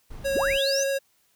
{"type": "noise", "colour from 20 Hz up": "brown", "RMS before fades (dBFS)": -39, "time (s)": [0.1, 0.58], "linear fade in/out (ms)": 10}
{"type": "tone with vibrato", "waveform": "square", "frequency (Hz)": 548, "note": "C#5", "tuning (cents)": -20, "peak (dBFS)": -24, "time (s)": [0.24, 0.99], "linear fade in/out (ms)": 20, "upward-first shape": "triangle", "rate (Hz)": 9.4, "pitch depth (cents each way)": 10}
{"type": "linear sweep", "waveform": "sine", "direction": "up", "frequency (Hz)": [130.81, 6410], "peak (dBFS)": -25, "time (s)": [0.35, 0.84], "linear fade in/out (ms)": 10}
{"effects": ["white hiss -66 dBFS RMS until 1.35 s"]}